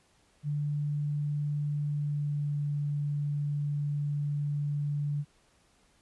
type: tone with pitch glide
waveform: sine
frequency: 146.83 to 145.56 Hz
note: D3 to D3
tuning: 0 to -15 cents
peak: -28 dBFS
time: 0.43-5.25 s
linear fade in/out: 50 ms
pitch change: -15 cents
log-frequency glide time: 1.85-2.63 s
effects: pink hiss -66 dBFS RMS until 6.01 s + resampled to 24000 Hz